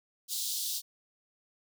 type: high-pass noise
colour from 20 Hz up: pink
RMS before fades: -34 dBFS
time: 0.28-0.82 s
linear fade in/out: 50 ms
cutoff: 3500 Hz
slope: 48 dB/octave
effects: none